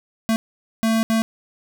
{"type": "tone bursts at uneven times", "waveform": "square", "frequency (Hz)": 224, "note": "A3", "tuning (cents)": 31, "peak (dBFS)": -17, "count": 3, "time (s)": [[0.29, 0.36], [0.83, 1.03], [1.1, 1.22]], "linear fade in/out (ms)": 0, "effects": []}